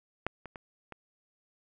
clicks, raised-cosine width 0.5 ms, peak -15 / -28 / -27 / -28 dBFS, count 4, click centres 0.266 / 0.457 / 0.558 / 0.923 s, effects none

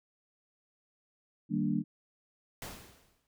sine chord, Eb major seventh, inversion none, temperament equal, 155.56 / 196 / 233.1 / 293.7 Hz, Eb3 / G3 / Bb3 / D4, 0 / 0 / 0 / 0 cents, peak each -35 / -32 / -33 / -34 dBFS, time 1.49-1.84 s, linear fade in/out 50 ms
pink noise with exponential decay, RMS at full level -40 dBFS, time 2.62-3.27 s, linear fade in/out 1 ms, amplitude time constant 140 ms
effects none

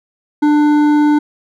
triangle tone with hard clipping, 297.2 Hz, D4, 21 cents sharp, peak -10 dBFS, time 0.42-1.19 s, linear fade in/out 10 ms, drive 13 dB, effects none

